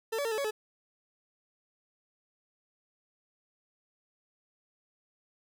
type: tone with pitch steps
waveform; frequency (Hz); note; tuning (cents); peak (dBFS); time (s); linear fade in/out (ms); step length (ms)
40% pulse; 447.8 / 571 / 454.8 / 433.6 / 560 / 430.2; A4 / D5 / A#4 / A4 / C#5 / A4; +30 / -49 / -43 / -25 / +18 / -39; -29; 0.12-0.51; 10; 65
effects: none